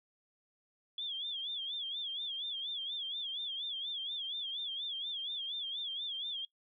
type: tone with vibrato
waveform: sine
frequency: 3375 Hz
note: G#7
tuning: 27 cents sharp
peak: -36 dBFS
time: 0.98-6.45 s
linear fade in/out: 2 ms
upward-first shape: sine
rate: 4.2 Hz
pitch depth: 120 cents each way
effects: noise-tail reverb RT60 0.1 s tail -21 dB re dry